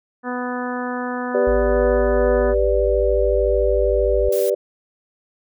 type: harmonic tone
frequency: 248.1 Hz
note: B3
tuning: 8 cents sharp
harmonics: 1 / 2 / 3 / 4 / 5 / 6 / 7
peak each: -26 / -29 / -31 / -32 / -33 / -34 / -34 dBFS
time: 0.23-2.55 s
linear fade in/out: 50 ms
type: chord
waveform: sine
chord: G major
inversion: none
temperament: equal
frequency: 392 / 493.9 / 587.3 Hz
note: G4 / B4 / D5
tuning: 0 / 0 / 0 cents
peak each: -20 dBFS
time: 1.34-4.55 s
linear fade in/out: 10 ms
type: tone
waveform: sine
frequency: 53.9 Hz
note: A1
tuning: 35 cents flat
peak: -21 dBFS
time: 1.47-4.29 s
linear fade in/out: 5 ms
type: noise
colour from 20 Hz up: blue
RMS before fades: -31 dBFS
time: 4.32-4.5 s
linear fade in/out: 5 ms
effects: none